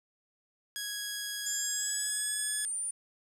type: tone with pitch glide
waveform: 10% pulse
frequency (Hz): 1661.2 to 1697.1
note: G#6 to G#6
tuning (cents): 0 to +37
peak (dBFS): -26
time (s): 0.76-2.65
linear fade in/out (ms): 0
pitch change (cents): +37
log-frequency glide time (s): 1.62-2.3
type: linear sweep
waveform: sine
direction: up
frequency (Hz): 7110 to 9310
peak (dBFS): -32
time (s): 1.46-2.91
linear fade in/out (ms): 5
effects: 10-bit